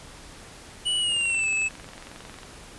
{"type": "tone with pitch glide", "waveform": "square", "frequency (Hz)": [2945, 2609], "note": ["F#7", "E7"], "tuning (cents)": [-9, -18], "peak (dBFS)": -23, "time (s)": [0.85, 1.69], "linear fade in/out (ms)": 20, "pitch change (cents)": -209, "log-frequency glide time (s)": [0.98, 1.48]}
{"type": "click train", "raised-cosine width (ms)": 0.3, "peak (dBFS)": -26, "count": 30, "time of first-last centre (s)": [1.12, 2.432], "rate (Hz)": 22.1}
{"effects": ["pink hiss -45 dBFS RMS until 2.78 s", "resampled to 24000 Hz"]}